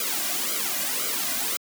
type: noise with flanger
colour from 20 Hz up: white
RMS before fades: -27 dBFS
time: 0-1.57 s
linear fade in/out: 2 ms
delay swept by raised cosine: 1.1 to 2.3 ms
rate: 1.9 Hz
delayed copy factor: -0.95
effects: high-pass 200 Hz 12 dB/octave